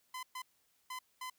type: tone bursts at uneven times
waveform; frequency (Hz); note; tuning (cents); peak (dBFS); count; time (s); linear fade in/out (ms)
sawtooth; 1019; C6; -46; -37; 4; 0.14-0.23 / 0.35-0.42 / 0.9-0.99 / 1.21-1.3; 5
effects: white hiss -74 dBFS RMS until 1.38 s